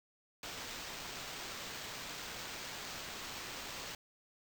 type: noise with sample-and-hold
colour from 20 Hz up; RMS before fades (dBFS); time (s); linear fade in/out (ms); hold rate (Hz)
violet; -45; 0.43-3.95; 2; 11025
effects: none